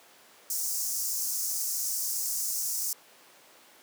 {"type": "high-pass noise", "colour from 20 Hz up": "pink", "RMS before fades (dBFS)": -31, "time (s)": [0.5, 2.93], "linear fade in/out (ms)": 2, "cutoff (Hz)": 5400, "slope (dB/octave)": 48, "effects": ["pink hiss -55 dBFS RMS until 3.82 s", "high-pass 400 Hz 12 dB/octave"]}